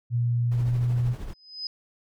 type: tone with pitch glide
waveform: sine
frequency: 119.4 to 121.49 Hz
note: A#2 to B2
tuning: +42 to -28 cents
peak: -21 dBFS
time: 0.1-1.16 s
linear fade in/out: 50 ms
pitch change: +30 cents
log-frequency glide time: 0.44-0.78 s
type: noise with tremolo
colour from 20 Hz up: brown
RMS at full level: -35 dBFS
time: 0.51-1.34 s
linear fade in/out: 10 ms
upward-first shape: triangle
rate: 13 Hz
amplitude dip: 55%
type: tone with exponential growth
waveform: sine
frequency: 5030 Hz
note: D#8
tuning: 18 cents sharp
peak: -27 dBFS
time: 1.28-1.67 s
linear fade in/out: 2 ms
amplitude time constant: 84 ms
effects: none